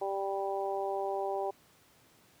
harmonic tone, 196.1 Hz, G3, 1 cent sharp, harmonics 2 / 3 / 4 / 5, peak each -35 / -37 / -35 / -43 dBFS, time 0.01-1.51 s, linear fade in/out 10 ms, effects pink hiss -63 dBFS RMS until 2.4 s + high-pass 100 Hz 12 dB/octave

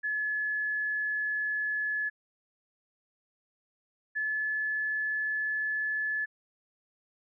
sine tone pair in turn, 1711 / 1722.9 Hz, A6 / A6, -49 / -37 cents, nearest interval unison, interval 12 cents, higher second, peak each -28 dBFS, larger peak neither, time 0.03-2.1 / 4.15-6.26 s, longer second, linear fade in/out 20 ms, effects none

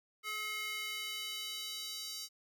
square tone with high-pass filter sweep, 428 Hz, A4, 48 cents flat, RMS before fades -41 dBFS, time 0.23-2.29 s, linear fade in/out 50 ms, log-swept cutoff 1700 to 4800 Hz, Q 2.1, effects none

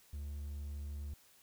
triangle tone, 72.4 Hz, D2, 24 cents flat, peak -38 dBFS, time 0.13-1.14 s, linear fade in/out 5 ms, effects white hiss -65 dBFS RMS until 1.42 s

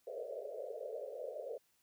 pink band-pass noise, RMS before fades -44 dBFS, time 0.07-1.58 s, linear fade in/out 5 ms, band 420 to 650 Hz, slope 96 dB/octave, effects white hiss -75 dBFS RMS until 1.82 s

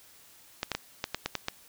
clicks, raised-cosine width 0.2 ms, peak -12 dBFS, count 8, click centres 0.631 / 0.717 / 0.75 / 1.041 / 1.146 / 1.26 / 1.353 / 1.484 s, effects white hiss -56 dBFS RMS until 1.68 s

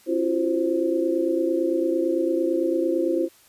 sine tone cluster, 276.5 / 336.5 / 365.4 / 525 Hz, C#4 / E4 / F#4 / C5, -4 / +36 / -22 / +6 cents, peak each -30 / -22 / -28 / -26 dBFS, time 0.06-3.29 s, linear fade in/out 50 ms, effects white hiss -55 dBFS RMS until 3.48 s + resampled to 32000 Hz

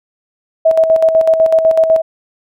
sine tone with tremolo, 646 Hz, E5, 35 cents flat, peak -5 dBFS, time 0.65-2.02 s, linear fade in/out 10 ms, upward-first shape square, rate 8 Hz, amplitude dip 55%, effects none

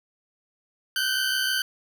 20% pulse tone pair together, 1484 / 1550.4 Hz, F#6 / G6, +5 / -20 cents, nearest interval minor second, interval 75 cents, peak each -23 / -20 dBFS, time 0.96-1.62 s, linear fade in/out 2 ms, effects none

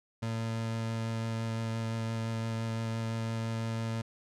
30% pulse tone with vibrato, 113.2 Hz, A2, 50 cents sharp, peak -29 dBFS, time 0.22-4.02 s, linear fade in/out 10 ms, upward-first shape sine, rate 5.9 Hz, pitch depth 9 cents each way, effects low-pass 8000 Hz 12 dB/octave

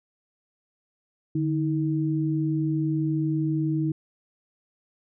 sine tone pair together, 149.6 / 317.5 Hz, D3 / D#4, +32 / +35 cents, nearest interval octave + minor second, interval 1303 cents, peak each -25 dBFS, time 1.35-3.92 s, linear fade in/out 5 ms, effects none

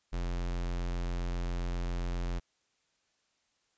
square tone, 43.72 Hz, F1, 3 cents sharp, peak -32 dBFS, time 0.12-2.4 s, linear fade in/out 20 ms, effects white hiss -75 dBFS RMS until 3.77 s + resampled to 16000 Hz

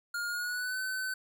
square tone with pitch glide, 1418 to 1519.8 Hz, F6 to F#6, +26 to +46 cents, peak -33 dBFS, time 0.14-1.14 s, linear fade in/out 5 ms, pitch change +120 cents, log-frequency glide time 0.27-0.79 s, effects none

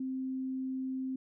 sine tone, 261.6 Hz, C4, in tune, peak -33 dBFS, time 0-1.16 s, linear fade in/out 5 ms, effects none

